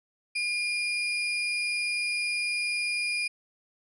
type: tone with sample-and-hold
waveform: sine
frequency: 2411 Hz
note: D7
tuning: 45 cents sharp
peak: -26 dBFS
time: 0.35-3.28 s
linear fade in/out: 10 ms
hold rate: 7350 Hz
effects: resampled to 24000 Hz